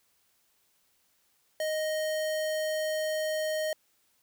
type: tone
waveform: square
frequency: 622.3 Hz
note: D#5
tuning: in tune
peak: -29 dBFS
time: 1.6-3.73 s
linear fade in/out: 2 ms
effects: white hiss -70 dBFS RMS until 4.22 s